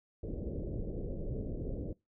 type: low-pass noise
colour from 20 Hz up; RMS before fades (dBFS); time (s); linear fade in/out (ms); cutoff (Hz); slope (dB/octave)
pink; -38; 0.23-1.93; 5; 550; 48
effects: noise-tail reverb RT60 0.2 s tail -21 dB re dry